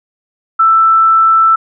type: tone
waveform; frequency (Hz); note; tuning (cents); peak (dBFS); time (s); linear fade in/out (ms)
sine; 1326; E6; +10; -5; 0.59-1.56; 10
effects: none